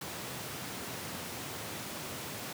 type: high-pass noise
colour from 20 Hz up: pink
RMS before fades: -41 dBFS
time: 0.01-2.53 s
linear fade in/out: 5 ms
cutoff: 100 Hz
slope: 24 dB/octave
effects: none